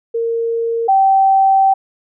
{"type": "tone pair in turn", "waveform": "sine", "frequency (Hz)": [460.8, 775], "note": ["A#4", "G5"], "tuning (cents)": [-20, -20], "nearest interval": "major sixth", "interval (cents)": 900, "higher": "second", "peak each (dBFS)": [-15, -8], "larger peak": "second", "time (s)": [[0.14, 0.88], [0.88, 1.74]], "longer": "second", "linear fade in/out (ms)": 10, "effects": []}